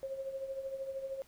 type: tone with tremolo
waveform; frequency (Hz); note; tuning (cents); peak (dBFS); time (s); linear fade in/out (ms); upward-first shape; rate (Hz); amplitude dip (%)
sine; 538; C5; +48; -34; 0.03-1.22; 0; triangle; 13; 70
effects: pink hiss -63 dBFS RMS until 1.27 s